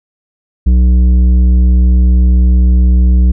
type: tone with tanh clipping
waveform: sine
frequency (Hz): 61.74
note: B1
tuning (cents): 0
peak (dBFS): -6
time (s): 0.66-3.32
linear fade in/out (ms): 10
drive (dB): 9
effects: none